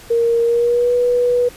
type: tone with pitch glide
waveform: sine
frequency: 466.2 to 488.8 Hz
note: A#4 to B4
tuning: 0 to -18 cents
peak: -12 dBFS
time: 0.1-1.49 s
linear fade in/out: 10 ms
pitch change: +82 cents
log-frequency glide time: 0.43-0.93 s
effects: pink hiss -40 dBFS RMS until 1.56 s + resampled to 32000 Hz